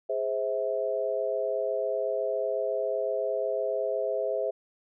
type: chord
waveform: sine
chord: Ab augmented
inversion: none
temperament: equal with one note detuned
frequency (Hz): 415.3 / 523.3 / 649.1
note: Ab4 / C5 / E5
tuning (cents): 0 / 0 / -27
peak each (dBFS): -32 / -30 / -30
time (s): 0.09-4.51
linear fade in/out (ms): 10
effects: none